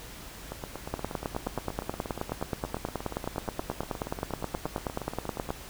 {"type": "two click trains", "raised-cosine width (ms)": 1, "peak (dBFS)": [-21, -15], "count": [43, 44], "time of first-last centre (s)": [[0.52, 5.49], [0.94, 5.505]], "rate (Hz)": [8.45, 9.42], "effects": ["added 50 Hz sine -50 dBFS peak until 5.69 s", "pink hiss -45 dBFS RMS until 5.69 s"]}